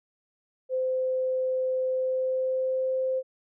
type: tone with pitch glide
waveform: sine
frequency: 516 to 520.8 Hz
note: C5 to C5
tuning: -24 to -8 cents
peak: -24 dBFS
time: 0.69-3.23 s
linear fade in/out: 50 ms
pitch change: +16 cents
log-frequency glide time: 1.85-2.93 s
effects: none